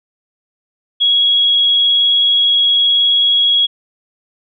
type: tone with vibrato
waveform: sine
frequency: 3322 Hz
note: G#7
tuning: in tune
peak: -9 dBFS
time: 1-3.67 s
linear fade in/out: 20 ms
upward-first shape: triangle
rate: 19 Hz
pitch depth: 12 cents each way
effects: none